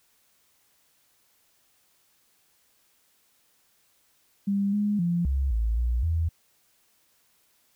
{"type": "tone with pitch steps", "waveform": "sine", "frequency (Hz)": [199.4, 206.8, 172.5, 67.5, 55.6, 59.7, 81.9], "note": ["G3", "G#3", "F3", "C#2", "A1", "A#1", "E2"], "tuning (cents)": [30, -7, -21, -45, 19, 42, -11], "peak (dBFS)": -22, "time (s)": [4.47, 6.29], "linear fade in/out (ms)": 10, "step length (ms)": 260, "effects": ["white hiss -66 dBFS RMS until 7.75 s"]}